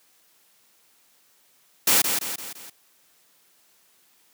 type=noise with echo; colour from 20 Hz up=white; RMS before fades=-18 dBFS; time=1.87-2.02 s; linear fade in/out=5 ms; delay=170 ms; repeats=4; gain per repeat=-6 dB; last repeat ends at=2.7 s; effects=white hiss -61 dBFS RMS until 4.33 s + high-pass 150 Hz 12 dB/octave